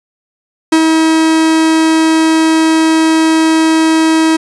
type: tone with ADSR envelope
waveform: 45% pulse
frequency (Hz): 320.4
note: E4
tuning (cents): -49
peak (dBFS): -4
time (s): 0.72-4.37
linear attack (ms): 7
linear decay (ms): 63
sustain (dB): -3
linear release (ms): 12
effects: resampled to 24000 Hz + 7-bit